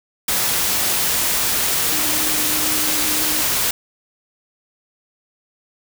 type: tone in noise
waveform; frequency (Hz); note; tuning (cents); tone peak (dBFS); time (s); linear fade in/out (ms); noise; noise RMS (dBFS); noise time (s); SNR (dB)
sine; 306.1; D#4; -28; -30; 1.92-3.42; 5; white; -19; 0.28-3.71; -14
effects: none